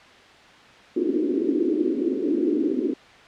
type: band-pass noise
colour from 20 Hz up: white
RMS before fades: -23 dBFS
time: 0.96-2.94 s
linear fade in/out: 5 ms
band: 270 to 370 Hz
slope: 48 dB/octave
effects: white hiss -48 dBFS RMS until 3.27 s + low-pass 3000 Hz 12 dB/octave